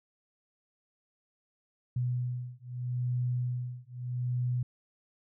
sine beating tone pair, 123.47 / 124.26 Hz, B2 / B2, 0 / +11 cents, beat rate 0.79 Hz, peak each -33 / -33 dBFS, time 1.96-4.63 s, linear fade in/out 5 ms, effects none

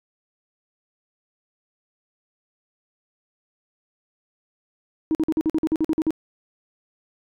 sine tone bursts, 316.2 Hz, D#4, 28 cents sharp, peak -16 dBFS, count 12, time 5.11-6.106 s, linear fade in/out 0 ms, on 39 ms, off 48 ms, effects tanh soft clip ceiling -14 dBFS

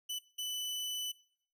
sawtooth tone bursts at uneven times, 2991 Hz, F#7, 18 cents sharp, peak -33 dBFS, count 2, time 0.09-0.19 / 0.38-1.12 s, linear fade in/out 10 ms, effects noise-tail reverb RT60 0.6 s tail -21 dB re dry

